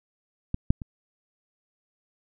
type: clicks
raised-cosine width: 5 ms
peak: -14 / -6 / -23 dBFS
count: 3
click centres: 0.544 / 0.705 / 0.818 s
effects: none